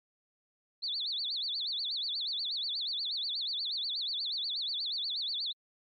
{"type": "tone with vibrato", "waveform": "sine", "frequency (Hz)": 3951, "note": "B7", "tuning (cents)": 0, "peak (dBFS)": -32, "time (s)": [0.82, 5.53], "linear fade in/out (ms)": 20, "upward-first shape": "sine", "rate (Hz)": 8.3, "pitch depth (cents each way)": 270, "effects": ["AAC 48 kbps"]}